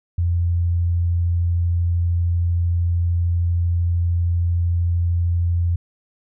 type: tone with vibrato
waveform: sine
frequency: 86.2 Hz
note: F2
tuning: 22 cents flat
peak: -16 dBFS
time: 0.18-5.76 s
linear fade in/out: 5 ms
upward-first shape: triangle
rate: 13 Hz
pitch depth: 8 cents each way
effects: none